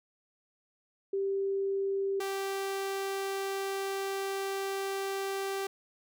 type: tone pair in turn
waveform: sine / sawtooth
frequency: 392 / 390.6 Hz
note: G4 / G4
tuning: 0 / -6 cents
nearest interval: unison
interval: 6 cents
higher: first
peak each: -28 dBFS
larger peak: neither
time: 1.13-2.2 / 2.2-5.67 s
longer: second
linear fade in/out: 5 ms
effects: none